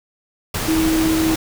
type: tone in noise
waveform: sine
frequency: 320 Hz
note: D#4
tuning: 49 cents sharp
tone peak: -15 dBFS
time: 0.68-1.35 s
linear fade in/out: 5 ms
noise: pink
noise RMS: -23 dBFS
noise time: 0.54-1.36 s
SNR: +5 dB
effects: none